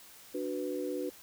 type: chord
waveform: sine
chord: B minor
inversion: first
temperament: equal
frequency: 293.7 / 370 / 493.9 Hz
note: D4 / F#4 / B4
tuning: 0 / 0 / 0 cents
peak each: -37 / -37 / -37 dBFS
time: 0.34-1.1 s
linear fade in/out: 10 ms
effects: white hiss -54 dBFS RMS until 1.22 s